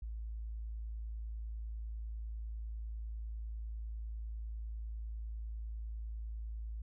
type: tone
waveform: sine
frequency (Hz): 55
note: A1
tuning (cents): 0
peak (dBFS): -39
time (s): 0.02-6.82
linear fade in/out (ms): 5
effects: none